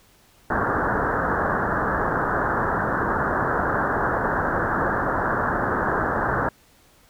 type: low-pass noise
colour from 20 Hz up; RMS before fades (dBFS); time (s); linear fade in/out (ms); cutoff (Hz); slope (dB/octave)
white; -23; 0.5-6.49; 5; 1700; 96
effects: pink hiss -56 dBFS RMS until 7.09 s